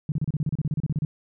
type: tone bursts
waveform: sine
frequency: 150.7 Hz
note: D3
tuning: 45 cents sharp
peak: -21 dBFS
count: 16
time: 0.09-1.05 s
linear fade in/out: 2 ms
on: 30 ms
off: 32 ms
effects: none